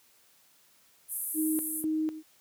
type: band-pass noise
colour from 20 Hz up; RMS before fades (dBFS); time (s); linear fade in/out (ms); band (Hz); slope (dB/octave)
pink; -35; 1.08-1.85; 50; 9700 to 13000; 48
type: tone with tremolo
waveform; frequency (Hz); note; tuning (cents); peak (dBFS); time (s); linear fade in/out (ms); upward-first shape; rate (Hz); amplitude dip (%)
sine; 313; D#4; +10; -26; 1.34-2.23; 50; square; 2; 75
effects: white hiss -63 dBFS RMS until 2.4 s + high-pass 80 Hz 12 dB/octave